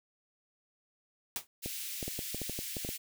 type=noise with exponential decay; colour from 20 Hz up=white; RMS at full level=-31 dBFS; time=1.36-1.47 s; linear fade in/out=1 ms; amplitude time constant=22 ms
type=high-pass noise; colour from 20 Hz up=white; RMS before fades=-40 dBFS; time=1.62-2.98 s; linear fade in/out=20 ms; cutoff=2100 Hz; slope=24 dB/octave
type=clicks; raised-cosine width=2 ms; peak=-25 dBFS; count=11; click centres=1.66 / 2.028 / 2.08 / 2.191 / 2.346 / 2.417 / 2.496 / 2.59 / 2.768 / 2.849 / 2.89 s
effects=none